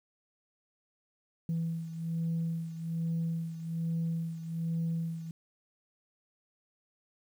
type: beating tone pair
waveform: sine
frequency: 164.81 / 166.01 Hz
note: E3 / E3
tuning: 0 / +13 cents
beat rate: 1.2 Hz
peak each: -31 / -36 dBFS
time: 1.49-5.31 s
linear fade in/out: 2 ms
effects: tanh soft clip ceiling -26 dBFS + 10-bit